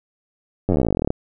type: slowing click train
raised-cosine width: 2 ms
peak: -6 dBFS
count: 24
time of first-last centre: 0.69-1.104 s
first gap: 10 ms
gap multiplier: 1.05
effects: none